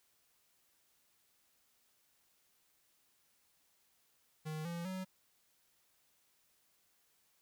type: tone with pitch steps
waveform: square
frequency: 155.56 / 170.62 / 187.14 Hz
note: D#3 / F3 / F#3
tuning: 0 / -40 / +20 cents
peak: -40 dBFS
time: 4.45-5.05 s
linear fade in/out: 20 ms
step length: 200 ms
effects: white hiss -74 dBFS RMS until 7.41 s